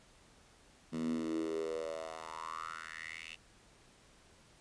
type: tone with high-pass filter sweep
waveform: 10% pulse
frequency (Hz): 80.5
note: E2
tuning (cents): -41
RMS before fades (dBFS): -40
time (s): 0.92-3.36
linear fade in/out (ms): 20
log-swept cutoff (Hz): 200 to 2700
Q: 6.6
effects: pink hiss -63 dBFS RMS until 4.6 s + resampled to 22050 Hz